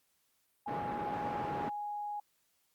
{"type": "tone", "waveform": "sine", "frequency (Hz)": 829, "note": "G#5", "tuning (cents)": -3, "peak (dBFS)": -36, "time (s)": [0.66, 2.2], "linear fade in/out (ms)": 5}
{"type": "band-pass noise", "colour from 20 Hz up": "pink", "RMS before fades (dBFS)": -40, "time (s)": [0.67, 1.7], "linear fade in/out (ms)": 20, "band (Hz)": [160, 1300], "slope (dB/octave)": 12}
{"effects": ["white hiss -75 dBFS RMS until 2.74 s", "Opus 48 kbps"]}